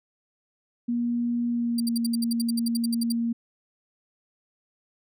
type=tone with pitch glide; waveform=sine; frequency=238.2 to 232.8 Hz; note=A#3 to A#3; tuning=+38 to -2 cents; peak=-23 dBFS; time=0.88-3.33 s; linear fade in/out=10 ms; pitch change=-40 cents; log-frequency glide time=1.48-1.93 s
type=tone bursts; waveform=20% pulse; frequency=4699 Hz; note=D8; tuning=in tune; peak=-22 dBFS; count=16; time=1.78-3.122 s; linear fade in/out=5 ms; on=22 ms; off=66 ms
effects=none